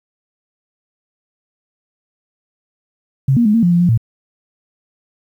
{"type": "tone with pitch steps", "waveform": "sine", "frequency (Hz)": [134.7, 236.5, 210.2, 229.5, 175, 172.9, 176, 114.6], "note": ["C#3", "A#3", "G#3", "A#3", "F3", "F3", "F3", "A#2"], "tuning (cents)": [-49, 25, 21, -27, 4, -17, 14, -29], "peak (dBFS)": -9, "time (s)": [3.28, 3.976], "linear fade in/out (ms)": 5, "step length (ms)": 87, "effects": ["8-bit"]}